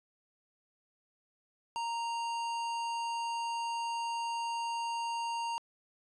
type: tone with tanh clipping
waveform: sine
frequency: 930 Hz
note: A#5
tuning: 4 cents flat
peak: -35 dBFS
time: 1.76-5.58 s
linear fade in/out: 0 ms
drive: 18 dB
effects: resampled to 24000 Hz